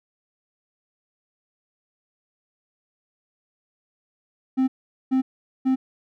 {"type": "tone bursts", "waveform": "triangle", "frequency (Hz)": 261.6, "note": "C4", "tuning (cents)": 0, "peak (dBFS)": -15, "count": 3, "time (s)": [4.57, 5.76], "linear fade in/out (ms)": 20, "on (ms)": 110, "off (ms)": 430, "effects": []}